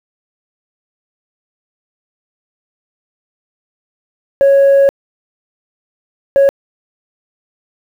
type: tone bursts at uneven times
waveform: sine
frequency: 553 Hz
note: C#5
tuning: 4 cents flat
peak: -3 dBFS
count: 2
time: 4.41-4.89 / 6.36-6.49 s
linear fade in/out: 0 ms
effects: tanh soft clip ceiling -4 dBFS + 7-bit